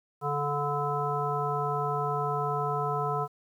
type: harmonic tone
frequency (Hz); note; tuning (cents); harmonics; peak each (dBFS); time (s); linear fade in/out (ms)
144.9; D3; -23; 1 / 3 / 5 / 7 / 9; -33 / -33 / -33 / -33 / -33; 0.21-3.28; 50
effects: 10-bit